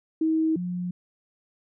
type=tone pair in turn; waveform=sine; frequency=318.9 / 178.47 Hz; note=D#4 / F3; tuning=+43 / +38 cents; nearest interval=minor seventh; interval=1005 cents; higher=first; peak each=-20 / -27 dBFS; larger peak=first; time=0.21-0.56 / 0.56-0.91 s; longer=neither; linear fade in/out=5 ms; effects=none